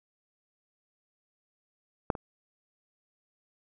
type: clicks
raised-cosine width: 1 ms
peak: -10 / -25 dBFS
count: 2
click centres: 2.102 / 2.152 s
effects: none